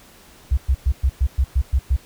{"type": "tone bursts", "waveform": "sine", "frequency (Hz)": 65.8, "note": "C2", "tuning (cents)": 10, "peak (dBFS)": -13, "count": 9, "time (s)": [0.51, 1.966], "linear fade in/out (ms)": 10, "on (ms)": 64, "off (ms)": 110, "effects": ["pink hiss -48 dBFS RMS until 2.05 s"]}